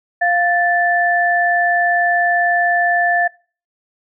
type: tone pair together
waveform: sine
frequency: 698.5 / 1757.9 Hz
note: F5 / A6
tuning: 0 / -2 cents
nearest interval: octave + major third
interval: 1598 cents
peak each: -15 dBFS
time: 0.21-3.28 s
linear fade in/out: 10 ms
effects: noise-tail reverb RT60 0.4 s tail -24 dB re dry